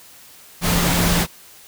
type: tone in noise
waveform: sine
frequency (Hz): 172.4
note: F3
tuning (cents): -22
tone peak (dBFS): -20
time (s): 0.61-1.27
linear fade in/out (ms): 50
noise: pink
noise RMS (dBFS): -19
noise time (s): 0.61-1.27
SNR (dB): -4
effects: white hiss -45 dBFS RMS until 1.67 s